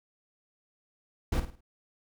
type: noise with echo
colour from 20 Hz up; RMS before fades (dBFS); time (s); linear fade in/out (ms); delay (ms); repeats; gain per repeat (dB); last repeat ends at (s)
brown; -27; 1.32-1.4; 5; 52; 4; -9; 1.608
effects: none